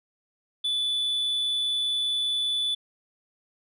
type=tone; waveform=sine; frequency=3475 Hz; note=A7; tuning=22 cents flat; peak=-21 dBFS; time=0.64-2.75 s; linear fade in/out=10 ms; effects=tanh soft clip ceiling -23 dBFS